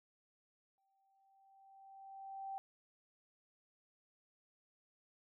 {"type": "tone with exponential growth", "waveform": "sine", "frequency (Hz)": 779, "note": "G5", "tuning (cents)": -11, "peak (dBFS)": -40, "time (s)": [0.78, 2.58], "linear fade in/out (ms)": 0, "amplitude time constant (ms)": 390, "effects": []}